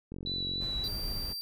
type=click train; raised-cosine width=3 ms; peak=-28 dBFS; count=24; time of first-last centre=0.12-0.624 s; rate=45.6 Hz
type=tone with vibrato; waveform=sine; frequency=3951 Hz; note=B7; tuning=in tune; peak=-32 dBFS; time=0.26-0.88 s; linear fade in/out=2 ms; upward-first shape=sine; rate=3.4 Hz; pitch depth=14 cents each way
type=noise; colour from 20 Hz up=brown; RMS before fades=-38 dBFS; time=0.6-1.34 s; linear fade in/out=20 ms
type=tone; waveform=45% pulse; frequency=4699 Hz; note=D8; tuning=in tune; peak=-35 dBFS; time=0.84-1.41 s; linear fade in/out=0 ms
effects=none